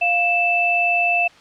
sine tone pair together, 699.8 / 2642 Hz, F5 / E7, +3 / +3 cents, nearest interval octave + major seventh, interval 2300 cents, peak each -20 / -16 dBFS, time 0.01-1.28 s, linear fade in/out 10 ms, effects white hiss -48 dBFS RMS until 1.4 s + low-pass 4000 Hz 12 dB/octave

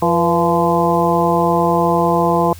harmonic tone with a mistuned harmonic, 171.4 Hz, F3, 32 cents flat, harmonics 1 / 2 / 3 / 4 / 5 / 6, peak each -19 / -19 / -19 / -19 / -19 / -19 dBFS, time 0.02-2.53 s, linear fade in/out 2 ms, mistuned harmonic 3, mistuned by -69 cents, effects added 86 Hz sine -34 dBFS peak until 2.59 s + white hiss -42 dBFS RMS until 2.59 s

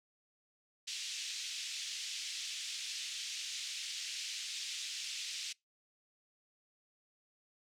pink band-pass noise, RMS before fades -42 dBFS, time 0.87-5.53 s, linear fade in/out 10 ms, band 2700 to 7100 Hz, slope 24 dB/octave, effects noise-tail reverb RT60 0.2 s tail -25 dB re dry

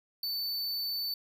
square tone, 4516 Hz, C#8, 31 cents sharp, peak -32 dBFS, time 0.23-1.14 s, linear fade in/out 2 ms, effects none

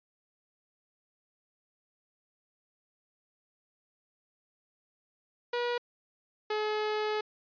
sawtooth tone pair in turn, 482.7 / 426.2 Hz, B4 / G#4, -40 / +45 cents, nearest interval major second, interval 215 cents, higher first, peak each -25 dBFS, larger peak neither, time 5.53-5.78 / 6.5-7.21 s, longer second, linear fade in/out 5 ms, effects resampled to 11025 Hz

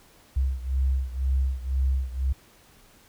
sine beating tone pair, 65.41 / 67.41 Hz, C2 / C#2, 0 / -48 cents, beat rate 2 Hz, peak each -24 / -27 dBFS, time 0.36-2.33 s, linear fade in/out 10 ms, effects pink hiss -56 dBFS RMS until 3.08 s

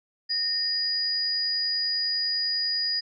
sine tone pair together, 1836 / 4905 Hz, A#6 / D#8, -27 / -26 cents, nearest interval octave + perfect fourth, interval 1701 cents, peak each -35 / -24 dBFS, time 0.29-3.01 s, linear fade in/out 20 ms, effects none

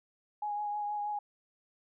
sine tone with vibrato, 830.6 Hz, G#5, in tune, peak -32 dBFS, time 0.42-1.19 s, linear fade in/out 5 ms, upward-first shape triangle, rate 6.3 Hz, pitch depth 22 cents each way, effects none

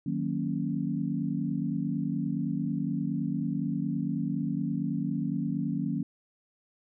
sine chord, D# minor seventh, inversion none, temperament equal, 155.56 / 185 / 233.1 / 277.2 Hz, D#3 / F#3 / A#3 / C#4, 0 / 0 / 0 / 0 cents, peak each -33 dBFS, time 0.06-6.03 s, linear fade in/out 5 ms, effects none

